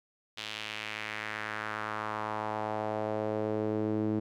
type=tone with band-pass filter sweep; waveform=sawtooth; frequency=107.6 Hz; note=A2; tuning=38 cents flat; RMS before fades=-34 dBFS; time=0.37-4.2 s; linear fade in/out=10 ms; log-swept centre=3400 to 300 Hz; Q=2.1; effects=none